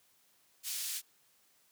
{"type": "band-pass noise", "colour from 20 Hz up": "white", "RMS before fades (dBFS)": -38, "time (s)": [0.63, 1.02], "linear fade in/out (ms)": 50, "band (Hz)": [2900, 14000], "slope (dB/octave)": 12, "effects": ["white hiss -69 dBFS RMS until 1.71 s", "high-pass 80 Hz 12 dB/octave"]}